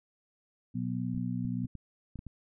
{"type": "harmonic tone", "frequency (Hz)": 61.3, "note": "B1", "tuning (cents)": -12, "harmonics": [2, 3, 4], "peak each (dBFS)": [-35, -35, -35], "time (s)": [0.74, 1.67], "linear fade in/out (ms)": 20}
{"type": "clicks", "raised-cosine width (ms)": 5, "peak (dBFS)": -30, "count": 8, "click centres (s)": [1.147, 1.177, 1.45, 1.647, 1.753, 2.157, 2.191, 2.267]}
{"effects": []}